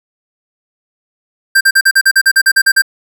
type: tone bursts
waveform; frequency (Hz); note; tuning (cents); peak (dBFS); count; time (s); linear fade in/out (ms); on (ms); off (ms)
square; 1579; G6; +12; -6; 13; 1.55-2.821; 10; 59; 42
effects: none